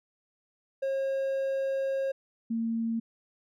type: tone pair in turn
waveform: triangle / sine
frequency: 540 / 228 Hz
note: C#5 / A#3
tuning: -45 / -38 cents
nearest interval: octave + minor third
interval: 1493 cents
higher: first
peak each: -25 / -27 dBFS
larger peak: first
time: 0.82-2.12 / 2.5-3 s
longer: first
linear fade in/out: 10 ms
effects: none